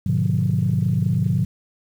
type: chord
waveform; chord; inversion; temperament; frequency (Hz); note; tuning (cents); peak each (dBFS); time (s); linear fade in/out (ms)
sine; G# diminished seventh; none; just; 103.83 / 124.59 / 149.51 / 179.41; G#2 / B2 / D3 / F3; 0 / +16 / +31 / +47; -22; 0.06-1.45; 5
effects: tanh soft clip ceiling -9 dBFS + 8-bit